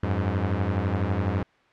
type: beating tone pair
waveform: sawtooth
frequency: 89.9 / 101.9 Hz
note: F#2 / G#2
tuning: -49 / -32 cents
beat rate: 12 Hz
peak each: -22 dBFS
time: 0.03-1.43 s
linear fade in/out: 5 ms
effects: white hiss -59 dBFS RMS until 1.72 s + low-pass 2000 Hz 12 dB/octave